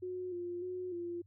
sine tone with pitch steps, 365.2 / 351.1 / 364.8 / 346.2 Hz, F#4 / F4 / F#4 / F4, -23 / +9 / -24 / -15 cents, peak -37 dBFS, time 0.02-1.22 s, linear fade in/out 10 ms, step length 300 ms, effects added 98 Hz sine -60 dBFS peak until 1.26 s

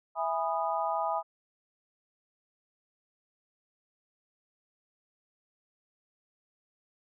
sine chord, E major seventh, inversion none, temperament just, 659.3 / 824.1 / 988.9 / 1236.1 Hz, E5 / G#5 / B5 / D#6, 0 / -14 / +2 / -12 cents, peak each -33 / -32 / -34 / -35 dBFS, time 0.15-1.23 s, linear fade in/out 50 ms, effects none

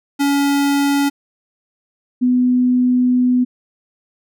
square / sine tone pair in turn, 282.1 / 249.6 Hz, C#4 / B3, +30 / +19 cents, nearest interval major second, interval 211 cents, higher first, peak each -14 / -11 dBFS, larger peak second, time 0.19-1.1 / 2.21-3.45 s, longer second, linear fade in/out 20 ms, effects none

